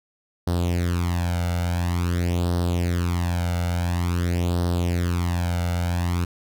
sawtooth tone with flanger, 87.31 Hz, F2, in tune, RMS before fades -23 dBFS, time 0.47-6.25 s, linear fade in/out 5 ms, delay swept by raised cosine 0.21 to 1.41 ms, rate 0.48 Hz, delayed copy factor +0.75, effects none

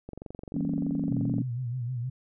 click train, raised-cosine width 2 ms, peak -26 dBFS, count 31, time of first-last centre 0.09-1.383 s, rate 23.2 Hz
sine chord, E diminished seventh, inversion none, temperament equal with one note detuned, 164.81 / 196 / 232.4 / 277.2 Hz, E3 / G3 / Bb3 / Db4, 0 / 0 / -5 / 0 cents, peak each -32 / -34 / -32 / -30 dBFS, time 0.54-1.42 s, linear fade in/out 2 ms
sine tone with vibrato, 123.3 Hz, B2, 2 cents flat, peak -29 dBFS, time 1.1-2.1 s, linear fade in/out 10 ms, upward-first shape sine, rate 6.4 Hz, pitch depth 89 cents each way
effects none

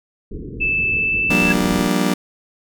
pink low-pass noise, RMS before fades -30 dBFS, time 0.31-1.88 s, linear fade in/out 5 ms, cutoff 470 Hz, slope 96 dB/octave
sine tone with pitch glide, 2632 to 2649 Hz, E7 to E7, -3 to +8 cents, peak -16 dBFS, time 0.6-1.54 s, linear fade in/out 20 ms, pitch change +11 cents, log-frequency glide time 0.92-1.39 s
35% pulse chord, G minor seventh, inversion third, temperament just, 176.4 / 196 / 235.2 / 294 Hz, F3 / G3 / Bb3 / D4, +18 / 0 / +16 / +2 cents, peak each -20 dBFS, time 1.3-2.14 s, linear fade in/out 5 ms
sine tone with exponential growth, 1661.2 Hz, G#6, in tune, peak -16 dBFS, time 1.42-1.52 s, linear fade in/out 5 ms, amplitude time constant 20 ms
effects none

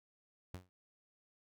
sawtooth tone with exponential decay, 91.2 Hz, F#2, 24 cents flat, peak -37 dBFS, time 0.54-0.69 s, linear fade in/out 0 ms, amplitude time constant 32 ms, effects none

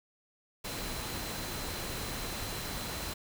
sine tone in noise, 4063 Hz, B7, 48 cents sharp, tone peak -47 dBFS, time 0.64-3.14 s, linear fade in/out 10 ms, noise pink, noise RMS -38 dBFS, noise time 0.64-3.14 s, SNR -12 dB, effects none

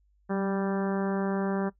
harmonic tone with a mistuned harmonic, 196 Hz, G3, in tune, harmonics 1 / 2 / 3 / 4 / 5 / 6 / 7 / 8 / 9, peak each -28 / -32 / -36 / -38 / -42 / -42 / -44 / -43 / -48 dBFS, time 0.29-1.7 s, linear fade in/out 20 ms, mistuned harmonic 1, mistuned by -27 cents, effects noise-tail reverb RT60 0.1 s tail -18 dB re dry + added 50 Hz sine -63 dBFS peak until 1.79 s

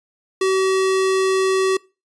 square tone, 380.4 Hz, F#4, 48 cents sharp, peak -16 dBFS, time 0.41-1.77 s, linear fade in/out 5 ms, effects noise-tail reverb RT60 0.3 s tail -24 dB re dry + resampled to 22050 Hz

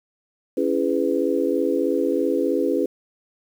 sine chord, C# minor seventh, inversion none, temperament just, 277.2 / 332.6 / 415.8 / 498.9 Hz, C#4 / E4 / G#4 / B4, 0 / +16 / +2 / +17 cents, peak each -24 dBFS, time 0.57-2.86 s, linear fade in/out 5 ms, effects 8-bit

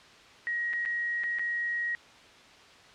sine tone with dropouts, 1894 Hz, A#6, 27 cents sharp, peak -28 dBFS, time 0.47-1.95 s, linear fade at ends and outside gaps 0 ms, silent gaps 0.731-0.735 / 0.852-0.859 / 1.235-1.24 / 1.386-1.394 s, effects white hiss -53 dBFS RMS until 2.94 s + low-pass 4000 Hz 12 dB/octave

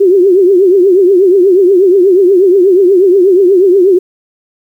sine tone with vibrato, 375.4 Hz, F#4, 25 cents sharp, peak -3 dBFS, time 0-3.99 s, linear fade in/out 10 ms, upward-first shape triangle, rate 8.3 Hz, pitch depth 160 cents each way, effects 7-bit

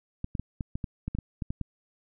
clicks, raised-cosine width 5 ms, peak -19 dBFS, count 12, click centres 0.244 / 0.352 / 0.396 / 0.608 / 0.755 / 0.842 / 1.08 / 1.15 / 1.187 / 1.422 / 1.505 / 1.613 s, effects none

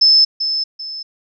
sine tone with echo, 5250 Hz, E8, 8 cents flat, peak -7 dBFS, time 0.01-0.25 s, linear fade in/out 10 ms, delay 390 ms, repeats 2, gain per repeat -9 dB, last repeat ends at 1.03 s, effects none

